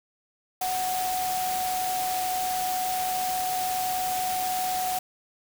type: tone in noise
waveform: sine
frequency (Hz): 740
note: F#5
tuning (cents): 0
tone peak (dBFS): -26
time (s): 0.61-4.99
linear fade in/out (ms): 5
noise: white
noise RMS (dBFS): -33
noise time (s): 0.61-4.99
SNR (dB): +4
effects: none